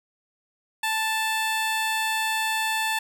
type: tone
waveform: 15% pulse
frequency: 880 Hz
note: A5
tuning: in tune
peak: -17 dBFS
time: 0.83-2.99 s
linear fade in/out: 5 ms
effects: none